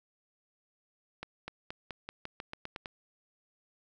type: accelerating click train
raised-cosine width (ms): 0.3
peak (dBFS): -23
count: 11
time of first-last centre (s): 1.23-2.858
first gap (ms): 250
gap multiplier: 0.9
effects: none